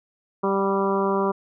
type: harmonic tone with a mistuned harmonic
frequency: 196 Hz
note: G3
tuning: in tune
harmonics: 1 / 2 / 3 / 4 / 5 / 6 / 7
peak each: -26 / -23 / -29 / -32 / -27 / -29 / -37 dBFS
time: 0.43-1.32 s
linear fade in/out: 10 ms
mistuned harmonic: 4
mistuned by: -18 cents
effects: none